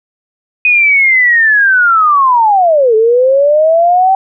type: linear two-way sweep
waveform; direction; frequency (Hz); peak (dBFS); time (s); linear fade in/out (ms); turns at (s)
sine; down then up; 2506 to 430 to 776; -5; 0.65-4.15; 2; 2.95
effects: none